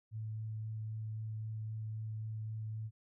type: tone with vibrato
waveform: sine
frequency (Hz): 109.4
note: A2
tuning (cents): -9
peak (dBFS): -38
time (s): 0.11-2.91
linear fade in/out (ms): 50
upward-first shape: sine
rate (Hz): 3.8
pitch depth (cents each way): 8
effects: none